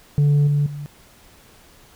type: tone with level steps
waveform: sine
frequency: 145.2 Hz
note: D3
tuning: 19 cents flat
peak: -10 / -14 / -28 dBFS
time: 0.18-0.86 s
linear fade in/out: 0 ms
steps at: 0.47 / 0.66 s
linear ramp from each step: 5 ms
effects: tanh soft clip ceiling -12 dBFS + pink hiss -50 dBFS RMS until 1.95 s